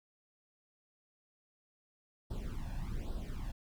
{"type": "noise with flanger", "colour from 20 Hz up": "brown", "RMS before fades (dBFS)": -39, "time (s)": [2.3, 3.52], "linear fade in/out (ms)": 10, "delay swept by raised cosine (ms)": [0.22, 1.2], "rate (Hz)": 1.2, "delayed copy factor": 0.85, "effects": []}